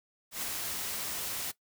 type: noise with ADSR envelope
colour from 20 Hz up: white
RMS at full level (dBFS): -34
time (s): 0.31-1.52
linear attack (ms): 110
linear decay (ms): 16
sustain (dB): -2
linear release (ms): 17
effects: noise-tail reverb RT60 0.1 s tail -18 dB re dry